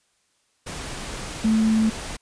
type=tone in noise; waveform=sine; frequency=220 Hz; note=A3; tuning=in tune; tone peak=-16 dBFS; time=1.44-1.9 s; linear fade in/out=10 ms; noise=pink; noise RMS=-33 dBFS; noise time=0.66-2.17 s; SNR=+14 dB; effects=white hiss -67 dBFS RMS until 2.21 s + resampled to 22050 Hz